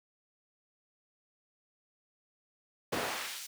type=noise with high-pass filter sweep; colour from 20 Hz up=brown; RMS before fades=-37 dBFS; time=2.92-3.47 s; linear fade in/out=10 ms; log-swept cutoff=340 to 5500 Hz; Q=0.71; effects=none